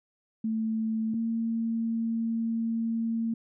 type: tone pair in turn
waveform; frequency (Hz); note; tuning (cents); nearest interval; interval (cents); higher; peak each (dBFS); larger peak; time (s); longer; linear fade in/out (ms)
sine; 221.5 / 227.7; A3 / A#3; +12 / -40; unison; 48; second; -26; neither; 0.44-1.14 / 1.14-3.34; second; 5
effects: none